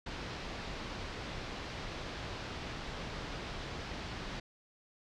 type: low-pass noise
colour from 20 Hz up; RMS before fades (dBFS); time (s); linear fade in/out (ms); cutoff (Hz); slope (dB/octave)
pink; -42; 0.06-4.4; 5; 5000; 24
effects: none